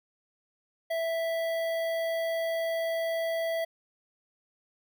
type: tone with notch filter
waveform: square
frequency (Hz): 659.3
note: E5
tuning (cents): 0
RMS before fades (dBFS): -30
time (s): 0.9-3.65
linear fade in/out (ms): 10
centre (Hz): 7200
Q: 0.63
effects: none